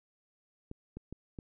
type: clicks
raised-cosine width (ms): 3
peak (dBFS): -29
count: 4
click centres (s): 0.714 / 0.97 / 1.126 / 1.388
effects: none